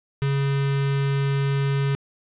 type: tone with notch filter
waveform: square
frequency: 138.59 Hz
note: C#3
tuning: in tune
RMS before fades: -22 dBFS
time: 0.22-1.95 s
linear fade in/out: 0 ms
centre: 720 Hz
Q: 1.6
effects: resampled to 8000 Hz + 9-bit